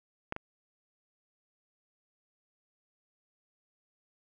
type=clicks; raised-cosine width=0.5 ms; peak=-18 / -22 dBFS; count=2; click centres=0.324 / 0.364 s; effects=none